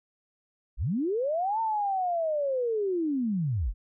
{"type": "linear two-way sweep", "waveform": "sine", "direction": "up then down", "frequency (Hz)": [32, 910, 32], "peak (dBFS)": -25, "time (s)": [0.77, 3.74], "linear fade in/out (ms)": 50, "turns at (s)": 1.6, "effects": []}